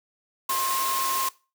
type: tone in noise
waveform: sine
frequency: 1064 Hz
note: C6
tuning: 29 cents sharp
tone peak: -25 dBFS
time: 0.49-1.29 s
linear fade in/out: 5 ms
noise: white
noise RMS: -29 dBFS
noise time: 0.49-1.29 s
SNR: +1 dB
effects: noise-tail reverb RT60 0.3 s tail -20 dB re dry + high-pass 300 Hz 12 dB/octave